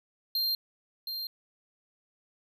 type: tone with echo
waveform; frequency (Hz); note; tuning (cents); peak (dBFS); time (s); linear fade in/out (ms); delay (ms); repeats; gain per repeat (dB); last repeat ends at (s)
square; 4186; C8; 0; -27; 0.35-0.55; 2; 720; 1; -7; 1.27
effects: none